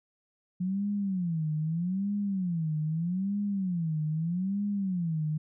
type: tone with vibrato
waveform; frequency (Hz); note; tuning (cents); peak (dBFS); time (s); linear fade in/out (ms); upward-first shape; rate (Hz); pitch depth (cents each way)
sine; 177.1; F3; +24; -27; 0.6-5.38; 10; sine; 0.8; 250
effects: none